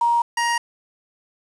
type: tone pair in turn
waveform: sine / 25% pulse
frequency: 942 / 942 Hz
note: A#5 / A#5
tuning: +18 / +18 cents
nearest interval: unison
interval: 0 cents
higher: neither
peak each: -15 dBFS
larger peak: neither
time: 0.01-0.22 / 0.37-0.58 s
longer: neither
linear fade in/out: 5 ms
effects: resampled to 22050 Hz + 7-bit